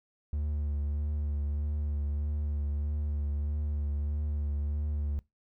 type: tone with vibrato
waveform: triangle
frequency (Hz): 73.42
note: D2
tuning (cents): 0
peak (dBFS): -27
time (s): 0.33-5.19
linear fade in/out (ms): 0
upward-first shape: triangle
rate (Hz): 1.6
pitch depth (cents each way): 32
effects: noise-tail reverb RT60 0.2 s tail -22 dB re dry

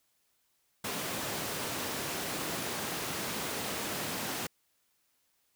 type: high-pass noise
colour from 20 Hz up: pink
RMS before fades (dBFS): -36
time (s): 0.84-4.47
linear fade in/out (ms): 5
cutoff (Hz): 170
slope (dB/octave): 12
effects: white hiss -74 dBFS RMS until 5.55 s

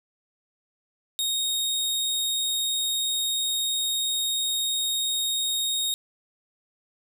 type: tone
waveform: sawtooth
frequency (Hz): 3729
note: A#7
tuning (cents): 0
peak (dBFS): -21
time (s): 1.19-5.94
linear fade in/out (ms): 0
effects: none

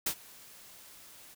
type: noise with ADSR envelope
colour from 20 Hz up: white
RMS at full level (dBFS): -29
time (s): 0.06-1.35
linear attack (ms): 7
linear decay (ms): 76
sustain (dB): -24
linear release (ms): 19
effects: none

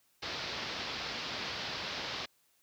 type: low-pass noise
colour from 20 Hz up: white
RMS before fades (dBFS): -39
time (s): 0.22-2.26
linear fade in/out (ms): 10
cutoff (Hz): 5100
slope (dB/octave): 48
effects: white hiss -71 dBFS RMS until 2.62 s + high-pass 60 Hz 12 dB/octave

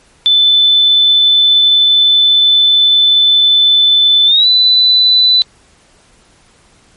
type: tone with pitch glide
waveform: sine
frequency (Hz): 3515 to 3991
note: A7 to B7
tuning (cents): -2 to +17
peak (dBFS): -5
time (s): 0.26-5.42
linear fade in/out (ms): 0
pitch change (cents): +219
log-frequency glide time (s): 4.26-4.47
effects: pink hiss -48 dBFS RMS until 6.96 s + MP3 48 kbps

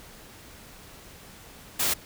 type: noise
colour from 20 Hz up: white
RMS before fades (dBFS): -25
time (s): 1.79-1.94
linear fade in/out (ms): 10
effects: pink hiss -48 dBFS RMS until 2.05 s

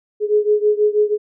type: beating tone pair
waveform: sine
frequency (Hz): 418.2 / 424.4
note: G#4 / G#4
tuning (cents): +12 / +38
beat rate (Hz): 6.2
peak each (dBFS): -15 / -17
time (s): 0.2-1.18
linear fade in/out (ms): 50
effects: none

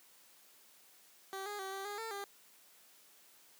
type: tone with pitch steps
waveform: 15% pulse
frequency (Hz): 386.6 / 412.7 / 384.5 / 389.4 / 410.6 / 449.8 / 400.6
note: G4 / G#4 / G4 / G4 / G#4 / A4 / G4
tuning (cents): -24 / -11 / -33 / -12 / -20 / +38 / +38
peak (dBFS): -34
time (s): 1.33-2.24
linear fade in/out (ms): 0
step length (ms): 130
effects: white hiss -63 dBFS RMS until 3.59 s + high-pass 200 Hz 12 dB/octave

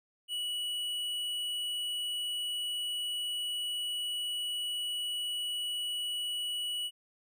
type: tone with tanh clipping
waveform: sine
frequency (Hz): 2938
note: F#7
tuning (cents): -13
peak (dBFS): -34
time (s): 0.28-6.91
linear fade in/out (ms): 50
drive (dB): 11
effects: none

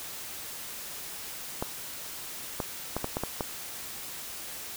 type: clicks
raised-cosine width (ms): 1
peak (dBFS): -15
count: 7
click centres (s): 1.625 / 2.602 / 2.966 / 3.044 / 3.169 / 3.236 / 3.408
effects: white hiss -40 dBFS RMS until 4.76 s

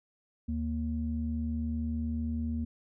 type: tone pair together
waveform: sine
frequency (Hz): 77.78 / 233.2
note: D#2 / A#3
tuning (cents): 0 / +1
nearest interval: octave + perfect fifth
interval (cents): 1901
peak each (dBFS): -32 / -32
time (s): 0.48-2.65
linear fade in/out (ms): 10
effects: tanh soft clip ceiling -22 dBFS

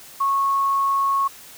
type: tone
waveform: sine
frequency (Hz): 1100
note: C#6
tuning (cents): -14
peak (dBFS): -17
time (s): 0.2-1.28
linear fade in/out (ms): 10
effects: white hiss -43 dBFS RMS until 1.57 s

